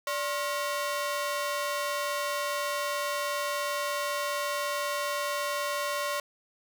sawtooth ring-modulated tone, 830.6 Hz, G#5, in tune, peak -22 dBFS, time 0.07-6.2 s, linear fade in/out 2 ms, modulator 248 Hz, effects none

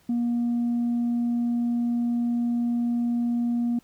sine tone, 238 Hz, A#3, 36 cents sharp, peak -20 dBFS, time 0.09-3.79 s, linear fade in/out 5 ms, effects tanh soft clip ceiling -20 dBFS + pink hiss -61 dBFS RMS until 3.83 s

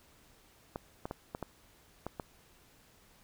clicks, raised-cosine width 1 ms, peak -23 dBFS, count 7, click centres 0.759 / 1.055 / 1.111 / 1.349 / 1.427 / 2.066 / 2.198 s, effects pink hiss -63 dBFS RMS until 3.23 s

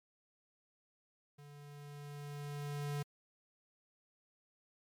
square tone with level ramp, 144.9 Hz, D3, 23 cents flat, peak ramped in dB -54 to -36 dBFS, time 1.38-3.03 s, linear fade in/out 10 ms, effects MP3 96 kbps

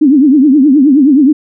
sine tone with vibrato, 281 Hz, C#4, 24 cents sharp, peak -3 dBFS, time 0.01-1.33 s, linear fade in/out 10 ms, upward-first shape triangle, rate 9.5 Hz, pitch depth 220 cents each way, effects none

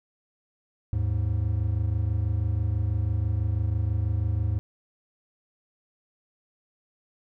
triangle tone pair together, 78.6 / 104.71 Hz, D#2 / G#2, +18 / +15 cents, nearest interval perfect fourth, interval 497 cents, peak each -25 / -23 dBFS, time 0.93-4.59 s, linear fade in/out 0 ms, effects none

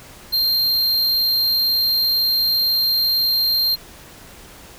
square tone with amplitude modulation, 4186 Hz, C8, in tune, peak -15 dBFS, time 0.32-3.76 s, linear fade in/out 20 ms, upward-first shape sine, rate 226 Hz, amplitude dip 25%, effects pink hiss -42 dBFS RMS until 4.78 s

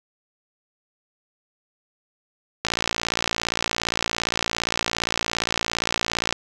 click train, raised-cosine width 0.2 ms, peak -4 dBFS, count 212, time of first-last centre 2.65-6.326 s, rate 57.4 Hz, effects none

